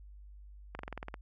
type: slowing click train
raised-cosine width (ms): 0.5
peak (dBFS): -25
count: 9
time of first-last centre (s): 0.75-1.142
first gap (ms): 41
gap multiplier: 1.05
effects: added 50 Hz sine -49 dBFS peak until 1.21 s